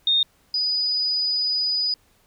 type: tone pair in turn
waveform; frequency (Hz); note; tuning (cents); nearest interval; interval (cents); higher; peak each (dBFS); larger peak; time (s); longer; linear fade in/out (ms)
sine; 3678 / 4959; A#7 / D#8; -24 / -7; perfect fourth; 517; second; -16 / -20; first; 0.07-0.23 / 0.54-1.94; second; 2
effects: pink hiss -61 dBFS RMS until 2.26 s